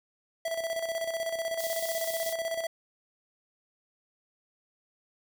square tone with tremolo, 659.3 Hz, E5, in tune, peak -29 dBFS, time 0.45-2.67 s, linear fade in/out 5 ms, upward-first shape square, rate 16 Hz, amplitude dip 55%
white high-pass noise, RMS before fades -38 dBFS, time 1.58-2.34 s, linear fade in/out 20 ms, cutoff 3800 Hz, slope 24 dB/octave
effects none

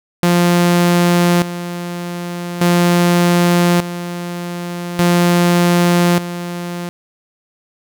sawtooth tone with tremolo, 174.61 Hz, F3, in tune, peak -6 dBFS, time 0.23-6.89 s, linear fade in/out 0 ms, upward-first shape square, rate 0.42 Hz, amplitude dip 75%, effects none

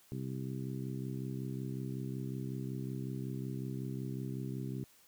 harmonic tone, 65.41 Hz, C2, in tune, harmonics 2 / 3 / 4 / 5 / 6, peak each -39 / -43 / -45 / -47 / -49 dBFS, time 0.12-4.84 s, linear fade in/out 0 ms, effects white hiss -64 dBFS RMS until 5.07 s

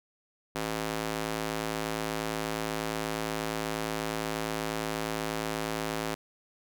square tone with high-pass filter, 54.2 Hz, A1, 25 cents flat, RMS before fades -33 dBFS, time 0.55-6.15 s, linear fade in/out 10 ms, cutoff 260 Hz, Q 0.59, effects none

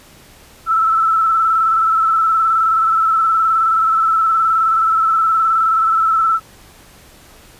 sine tone with vibrato, 1320 Hz, E6, 2 cents sharp, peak -11 dBFS, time 0.66-6.4 s, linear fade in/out 50 ms, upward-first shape square, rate 19 Hz, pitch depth 28 cents each way, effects pink hiss -44 dBFS RMS until 7.59 s + resampled to 32000 Hz

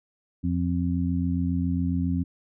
harmonic tone, 87.31 Hz, F2, in tune, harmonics 1 / 2 / 3, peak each -27 / -27 / -27 dBFS, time 0.43-2.24 s, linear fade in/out 20 ms, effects none

